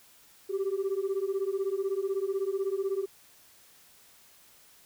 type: beating tone pair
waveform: sine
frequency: 381.6 / 397.6 Hz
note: G4 / G4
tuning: -47 / +25 cents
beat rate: 16 Hz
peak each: -29 dBFS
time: 0.49-3.06 s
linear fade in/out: 20 ms
effects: tanh soft clip ceiling -24 dBFS + white hiss -58 dBFS RMS until 4.85 s